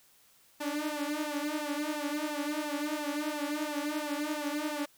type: tone with flanger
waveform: sawtooth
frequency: 297.1 Hz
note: D4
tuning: 20 cents sharp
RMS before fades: -34 dBFS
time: 0.6-4.86 s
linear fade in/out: 10 ms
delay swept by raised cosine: 1.1 to 6.3 ms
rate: 2.9 Hz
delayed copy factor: +0.9
effects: white hiss -63 dBFS RMS until 4.97 s